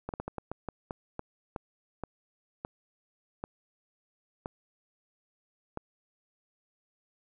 slowing click train, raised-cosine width 1 ms, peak -21 dBFS, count 15, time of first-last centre 0.09-5.774 s, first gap 48 ms, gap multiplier 1.29, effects none

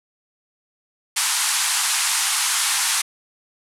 white band-pass noise, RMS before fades -21 dBFS, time 1.16-3.02 s, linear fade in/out 10 ms, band 820 to 11000 Hz, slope 48 dB/octave, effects none

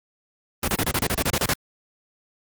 pink noise bursts, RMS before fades -21 dBFS, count 12, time 0.63-1.536 s, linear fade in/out 2 ms, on 48 ms, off 30 ms, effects high-pass 60 Hz 12 dB/octave + Opus 32 kbps

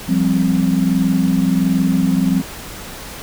sine chord, F suspended second, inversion none, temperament equal, 174.61 / 196 / 261.6 Hz, F3 / G3 / C4, 0 / 0 / 0 cents, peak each -17 dBFS, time 0.08-2.42 s, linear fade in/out 20 ms, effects pink hiss -32 dBFS RMS until 3.22 s

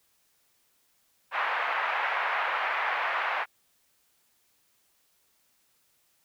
pink band-pass noise, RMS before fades -29 dBFS, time 1.31-3.46 s, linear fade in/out 50 ms, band 770 to 2300 Hz, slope 24 dB/octave, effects white hiss -69 dBFS RMS until 6.24 s

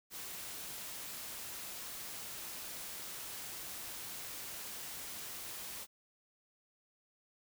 white noise, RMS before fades -45 dBFS, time 0.1-5.87 s, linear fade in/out 50 ms, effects none

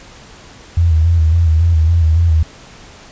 sine tone with vibrato, 82 Hz, E2, 9 cents flat, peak -8 dBFS, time 0.77-2.43 s, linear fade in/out 5 ms, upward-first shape square, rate 3.6 Hz, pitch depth 54 cents each way, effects pink hiss -39 dBFS RMS until 3.11 s + resampled to 16000 Hz

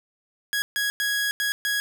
sawtooth tone bursts at uneven times, 1661.2 Hz, G#6, in tune, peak -19 dBFS, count 5, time 0.53-0.62 / 0.76-0.9 / 1-1.31 / 1.4-1.52 / 1.65-1.8 s, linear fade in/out 0 ms, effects none

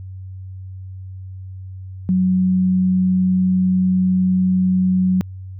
sine tone, 185 Hz, F#3, in tune, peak -13 dBFS, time 2.09-5.21 s, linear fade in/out 0 ms, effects added 94 Hz sine -30 dBFS peak until 5.59 s

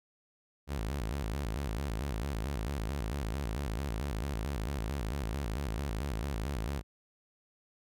sawtooth tone with vibrato, 61.74 Hz, B1, in tune, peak -29 dBFS, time 0.67-6.83 s, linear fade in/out 50 ms, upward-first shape square, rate 4.5 Hz, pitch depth 240 cents each way, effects none

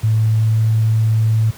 sine tone with pitch glide, 110 to 110.7 Hz, A2 to A2, 0 to +11 cents, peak -11 dBFS, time 0.03-1.51 s, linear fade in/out 10 ms, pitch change +11 cents, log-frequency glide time 0.32-0.58 s, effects pink hiss -39 dBFS RMS until 1.57 s + high-pass 60 Hz 12 dB/octave

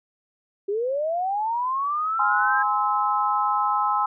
sine linear sweep, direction up, 386.2 to 1628 Hz, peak -22 dBFS, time 0.68-2.63 s, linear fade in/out 10 ms
sine chord, Ab augmented, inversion none, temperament just, 830.6 / 1038.3 / 1297.8 Hz, Ab5 / C6 / E6, 0 / -14 / -27 cents, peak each -24 dBFS, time 2.19-4.06 s, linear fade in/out 5 ms
effects none

